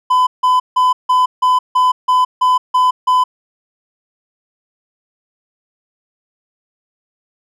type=tone bursts; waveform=triangle; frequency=1008 Hz; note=B5; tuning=35 cents sharp; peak=-7 dBFS; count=10; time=0.1-3.24 s; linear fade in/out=10 ms; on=170 ms; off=160 ms; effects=none